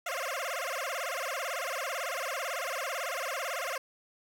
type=tone with vibrato; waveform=15% pulse; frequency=610 Hz; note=D#5; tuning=34 cents flat; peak=-26 dBFS; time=0.06-3.78 s; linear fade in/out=5 ms; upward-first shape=sine; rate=18 Hz; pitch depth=280 cents each way; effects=none